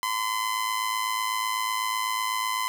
sawtooth tone with amplitude modulation, 1022 Hz, C6, 41 cents flat, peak -19 dBFS, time 0.03-2.68 s, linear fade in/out 0 ms, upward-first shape sine, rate 108 Hz, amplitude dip 60%, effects none

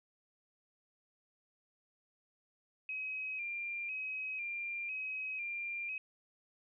sine tone with vibrato, 2462 Hz, D#7, 19 cents flat, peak -37 dBFS, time 2.89-5.98 s, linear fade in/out 2 ms, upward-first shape square, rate 1 Hz, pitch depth 54 cents each way, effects none

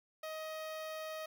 sawtooth tone with notch filter, 629 Hz, D#5, 19 cents sharp, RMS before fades -43 dBFS, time 0.23-1.26 s, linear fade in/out 5 ms, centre 7900 Hz, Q 1.7, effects 12-bit

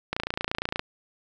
click train, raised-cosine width 0.3 ms, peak -11 dBFS, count 20, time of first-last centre 0.13-0.794 s, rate 28.6 Hz, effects none

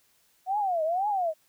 sine tone with vibrato, 725 Hz, F#5, 35 cents flat, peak -24 dBFS, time 0.46-1.34 s, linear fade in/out 50 ms, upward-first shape triangle, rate 2 Hz, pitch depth 290 cents each way, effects white hiss -66 dBFS RMS until 1.48 s

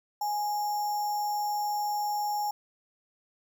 sine tone with sample-and-hold, 833 Hz, G#5, 5 cents sharp, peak -27 dBFS, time 0.21-2.51 s, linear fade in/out 5 ms, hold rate 6300 Hz, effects none

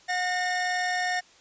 45% pulse tone pair together, 725 / 1823.1 Hz, F#5 / A#6, -35 / -39 cents, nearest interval octave + major third, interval 1596 cents, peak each -28 dBFS, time 0.08-1.21 s, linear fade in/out 20 ms, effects white hiss -56 dBFS RMS until 1.4 s + resampled to 16000 Hz

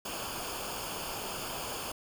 pink noise with comb filter, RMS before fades -38 dBFS, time 0.05-1.92 s, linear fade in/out 5 ms, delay 0.51 ms, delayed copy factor -0.7, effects none

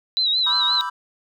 sine tone with vibrato, 3926 Hz, B7, 11 cents flat, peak -17 dBFS, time 0.17-0.81 s, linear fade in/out 0 ms, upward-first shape sine, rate 5.7 Hz, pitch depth 74 cents each way
triangle chord, E minor seventh, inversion second, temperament equal, 987.8 / 1174.7 / 1318.5 / 1568 Hz, B5 / D6 / E6 / G6, 0 / 0 / 0 / 0 cents, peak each -25 / -31 / -29 / -31 dBFS, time 0.46-0.9 s, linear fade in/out 10 ms
effects none

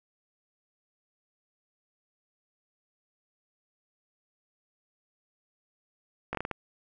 slowing click train, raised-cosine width 0.5 ms, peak -17 dBFS, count 6, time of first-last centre 6.33-6.513 s, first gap 18 ms, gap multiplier 1.36, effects none

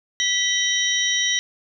sine tone cluster, 1966 / 3094 / 3810 / 5760 Hz, B6 / G7 / A#7 / F#8, -8 / -23 / +37 / -47 cents, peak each -24 dBFS, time 0.2-1.39 s, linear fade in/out 0 ms, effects none

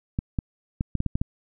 clicks, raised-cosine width 5 ms, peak -12 dBFS, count 8, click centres 0.189 / 0.388 / 0.809 / 0.953 / 1.004 / 1.063 / 1.155 / 1.215 s, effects none

